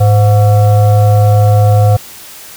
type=tone with frequency modulation; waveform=sine; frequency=105.2 Hz; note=G#2; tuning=23 cents sharp; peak=-4 dBFS; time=0-1.97 s; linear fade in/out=10 ms; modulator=620 Hz; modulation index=0.56; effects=white hiss -32 dBFS RMS until 2.56 s